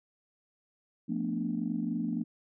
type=chord; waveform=sine; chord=B half-diminished seventh; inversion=second; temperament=equal with one note detuned; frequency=174.61 / 223.1 / 246.9 / 293.7 Hz; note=F3 / A3 / B3 / D4; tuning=0 / +24 / 0 / 0 cents; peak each=-36 / -33 / -35 / -36 dBFS; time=1.08-2.24 s; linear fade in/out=20 ms; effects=tanh soft clip ceiling -19 dBFS